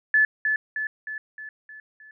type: tone with echo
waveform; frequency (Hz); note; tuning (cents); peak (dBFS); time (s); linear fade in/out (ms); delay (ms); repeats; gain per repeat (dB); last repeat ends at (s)
sine; 1731; A6; -29; -15; 0.14-0.25; 2; 310; 6; -5; 2.11
effects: none